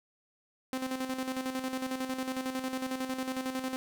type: tone with tremolo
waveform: sawtooth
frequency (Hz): 260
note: C4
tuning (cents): -11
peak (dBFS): -27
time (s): 0.73-3.76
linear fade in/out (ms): 0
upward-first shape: square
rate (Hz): 11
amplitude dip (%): 55
effects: none